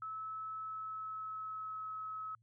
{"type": "tone with pitch glide", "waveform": "sine", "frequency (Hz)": [1300, 1286.6], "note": ["E6", "E6"], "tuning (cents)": [-24, -42], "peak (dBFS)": -40, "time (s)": [0.02, 2.35], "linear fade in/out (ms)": 2, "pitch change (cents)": -18, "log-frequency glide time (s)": [0.6, 1.88], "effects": ["added 113 Hz sine -68 dBFS peak until 2.42 s"]}